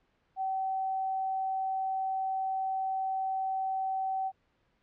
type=tone; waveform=sine; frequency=765 Hz; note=G5; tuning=42 cents flat; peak=-29 dBFS; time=0.36-4.32 s; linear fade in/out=50 ms; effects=pink hiss -72 dBFS RMS until 4.82 s + low-pass 3000 Hz 12 dB/octave